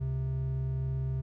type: tone pair together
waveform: triangle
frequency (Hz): 69.9 / 132.11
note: C#2 / C3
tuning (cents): +15 / +17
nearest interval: major seventh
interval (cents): 1102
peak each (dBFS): -34 / -28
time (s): 0-1.22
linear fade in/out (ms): 20
effects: none